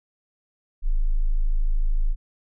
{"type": "tone", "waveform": "sine", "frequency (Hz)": 26.65, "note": "G#0", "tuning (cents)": 46, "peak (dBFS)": -17, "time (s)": [0.82, 2.16], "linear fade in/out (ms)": 50, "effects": []}